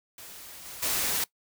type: noise with level steps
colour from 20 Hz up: white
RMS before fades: -45 / -42 / -28 dBFS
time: 0.18-1.24 s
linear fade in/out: 2 ms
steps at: 0.65 / 0.82 s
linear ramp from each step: 10 ms
effects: noise-tail reverb RT60 0.1 s tail -21 dB re dry